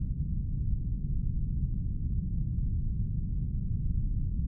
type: low-pass noise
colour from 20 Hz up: pink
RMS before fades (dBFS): -30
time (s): 0-4.47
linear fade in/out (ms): 5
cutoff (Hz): 170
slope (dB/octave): 24
effects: none